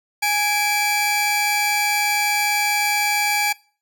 sawtooth tone pair together, 830.6 / 2327 Hz, G#5 / D7, 0 / -17 cents, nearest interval octave + tritone, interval 1783 cents, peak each -17 dBFS, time 0.22-3.53 s, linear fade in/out 10 ms, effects noise-tail reverb RT60 0.4 s tail -23 dB re dry

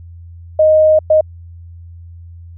sine tone bursts at uneven times, 622 Hz, D#5, 1 cent flat, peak -6 dBFS, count 2, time 0.59-0.99 / 1.1-1.21 s, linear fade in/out 5 ms, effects added 85 Hz sine -32 dBFS peak until 2.57 s

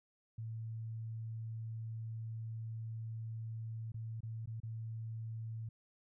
sine tone with dropouts, 112.5 Hz, A2, 39 cents sharp, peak -40 dBFS, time 0.38-5.69 s, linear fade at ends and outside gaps 5 ms, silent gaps 3.92-3.942 / 4.206-4.231 / 4.459-4.473 / 4.602-4.632 s, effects none

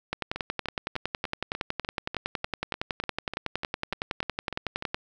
two click trains, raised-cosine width 0.3 ms, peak -17 / -12 dBFS, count 16 / 53, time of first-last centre 0.36-4.824 / 0.13-4.945 s, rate 3.36 / 10.8 Hz, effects none

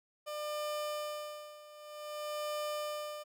30% pulse tone with tremolo, 600 Hz, D5, 37 cents sharp, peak -32 dBFS, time 0.26-3.24 s, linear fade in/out 20 ms, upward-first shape sine, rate 0.53 Hz, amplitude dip 85%, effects none

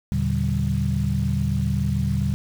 sine tone cluster, 80 / 117.7 / 144.8 / 193.4 Hz, D#2 / A#2 / D3 / G3, +49 / +17 / -24 / -23 cents, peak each -25 dBFS, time 0.12-2.34 s, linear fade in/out 0 ms, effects tanh soft clip ceiling -9 dBFS + 7-bit

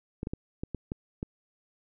clicks, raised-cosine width 3 ms, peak -20 dBFS, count 7, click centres 0.231 / 0.271 / 0.335 / 0.635 / 0.747 / 0.919 / 1.229 s, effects none

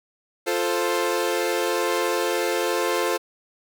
sawtooth chord, F major, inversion none, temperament equal, 349.2 / 440 / 523.3 Hz, F4 / A4 / C5, 0 / 0 / 0 cents, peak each -22 dBFS, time 0.46-3.18 s, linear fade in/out 20 ms, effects none

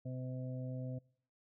harmonic tone, 128.2 Hz, C3, 35 cents flat, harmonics 1 / 2 / 4 / 5, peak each -40 / -46 / -50 / -53 dBFS, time 0.05-0.99 s, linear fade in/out 10 ms, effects noise-tail reverb RT60 0.6 s tail -24 dB re dry

